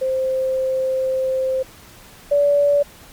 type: tone pair in turn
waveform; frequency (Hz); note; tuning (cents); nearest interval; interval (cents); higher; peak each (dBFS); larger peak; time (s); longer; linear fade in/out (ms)
sine; 523.3 / 575; C5 / D5; 0 / -37; major second; 163; second; -17 / -12; second; 0.01-1.63 / 2.31-2.83; first; 10
effects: pink hiss -44 dBFS RMS until 3.12 s + MP3 96 kbps